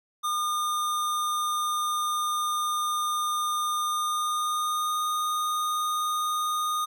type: tone with pitch glide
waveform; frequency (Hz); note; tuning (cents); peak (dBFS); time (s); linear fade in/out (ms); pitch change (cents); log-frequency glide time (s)
square; 1214 to 1229.5; D#6 to D#6; -43 to -21; -26; 0.23-6.86; 20; +22; 3.77-4.98
effects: none